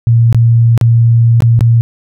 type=tone with dropouts; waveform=sine; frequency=116.3 Hz; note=A#2; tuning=4 cents flat; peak=-4 dBFS; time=0.07-1.81 s; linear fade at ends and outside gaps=0 ms; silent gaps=0.327-0.346 / 0.777-0.812 / 1.405-1.422 / 1.592-1.608 s; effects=none